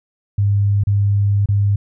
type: tone with dropouts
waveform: sine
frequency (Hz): 101.1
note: G#2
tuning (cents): -46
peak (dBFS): -12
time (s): 0.38-1.76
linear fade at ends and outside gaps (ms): 5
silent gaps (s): 0.837-0.87 / 1.459-1.487
effects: none